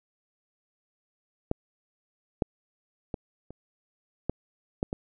clicks, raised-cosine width 2 ms, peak -12 / -10 / -18 / -29 / -13 / -13 / -18 dBFS, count 7, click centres 1.514 / 2.422 / 3.142 / 3.506 / 4.296 / 4.829 / 4.929 s, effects none

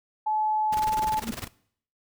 sine tone with pitch glide, 860 to 865.5 Hz, A5 to A5, -40 to -29 cents, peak -23 dBFS, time 0.26-1.2 s, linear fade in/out 10 ms, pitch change +11 cents, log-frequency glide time 0.77-0.9 s
pink noise with tremolo, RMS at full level -34 dBFS, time 0.72-1.48 s, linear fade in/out 10 ms, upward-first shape square, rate 20 Hz, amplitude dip 80%
sine tone with exponential growth, 226.2 Hz, A3, 48 cents sharp, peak -24 dBFS, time 1.15-1.31 s, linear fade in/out 5 ms, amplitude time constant 34 ms
effects noise-tail reverb RT60 0.6 s tail -20 dB re dry

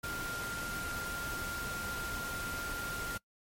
sine tone in noise, 1396.9 Hz, F6, in tune, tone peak -38 dBFS, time 0.03-3.18 s, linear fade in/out 10 ms, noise pink, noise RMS -41 dBFS, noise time 0.03-3.18 s, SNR 0 dB, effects noise-tail reverb RT60 0.1 s tail -23 dB re dry + MP3 64 kbps

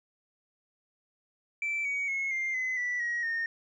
sine tone with pitch steps, 2330 / 2252 / 2176 / 2104 / 2033 / 1965 / 1899.1 / 1835.5 Hz, D7 / C#7 / C#7 / C7 / B6 / B6 / A#6 / A#6, -14 / +27 / -33 / +9 / +50 / -9 / +32 / -27 cents, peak -27 dBFS, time 1.62-3.46 s, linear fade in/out 2 ms, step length 230 ms, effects tanh soft clip ceiling -26 dBFS

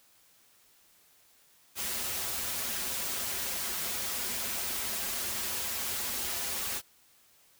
white noise with comb filter, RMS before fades -34 dBFS, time 1.75-6.82 s, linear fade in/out 50 ms, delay 6.6 ms, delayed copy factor -0.7, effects white hiss -63 dBFS RMS until 7.59 s

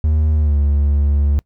triangle tone with pitch glide, 77 to 71.84 Hz, D#2 to D2, -17 to -38 cents, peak -10 dBFS, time 0.04-1.39 s, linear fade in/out 0 ms, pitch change -121 cents, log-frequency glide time 0.35-0.57 s, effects noise-tail reverb RT60 0.1 s tail -24 dB re dry

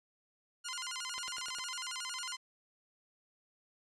10% pulse tone with vibrato, 1212 Hz, D#6, 46 cents flat, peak -30 dBFS, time 0.64-2.37 s, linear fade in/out 20 ms, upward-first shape square, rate 11 Hz, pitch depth 280 cents each way
click train, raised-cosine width 0.2 ms, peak -28 dBFS, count 5, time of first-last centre 1.18-1.586 s, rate 9.86 Hz
effects resampled to 24000 Hz

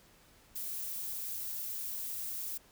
violet noise, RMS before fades -39 dBFS, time 0.55-2.58 s, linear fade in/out 10 ms, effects pink hiss -62 dBFS RMS until 2.71 s

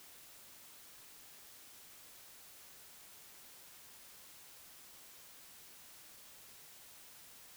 silence, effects white hiss -57 dBFS RMS until 7.56 s

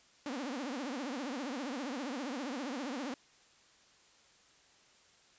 sawtooth tone with vibrato, 266.6 Hz, C4, 33 cents sharp, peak -33 dBFS, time 0.26-3.14 s, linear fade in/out 2 ms, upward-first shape triangle, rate 15 Hz, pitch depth 260 cents each way, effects white hiss -64 dBFS RMS until 5.38 s + resampled to 16000 Hz

